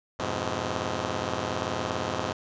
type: chord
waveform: 5% pulse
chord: F diminished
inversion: none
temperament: just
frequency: 87.31 / 104.77 / 125.72 Hz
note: F2 / Ab2 / Cb3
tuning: 0 / +16 / +31 cents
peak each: -22 dBFS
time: 0.19-2.33 s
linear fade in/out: 5 ms
effects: resampled to 16000 Hz